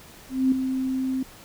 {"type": "tone with ADSR envelope", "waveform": "sine", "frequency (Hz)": 261.6, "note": "C4", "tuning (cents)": 0, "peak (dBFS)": -15, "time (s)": [0.29, 1.23], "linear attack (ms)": 230, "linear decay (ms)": 3, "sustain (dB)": -8, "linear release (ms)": 4, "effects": ["pink hiss -47 dBFS RMS until 1.44 s"]}